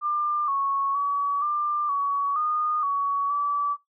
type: tone with pitch steps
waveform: sine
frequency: 1195 / 1105 / 1136 / 1191 / 1127 / 1225 / 1125 / 1154 Hz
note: D6 / C#6 / C#6 / D6 / C#6 / D#6 / C#6 / D6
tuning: +30 / -6 / +42 / +24 / +28 / -27 / +25 / -31 cents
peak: -22 dBFS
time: 0.01-3.77 s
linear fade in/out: 50 ms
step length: 470 ms
effects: noise-tail reverb RT60 0.2 s tail -25 dB re dry